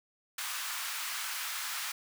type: high-pass noise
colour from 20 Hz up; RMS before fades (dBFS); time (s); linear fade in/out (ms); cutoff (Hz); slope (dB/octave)
pink; -37; 0.38-1.92; 5; 1100; 24
effects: none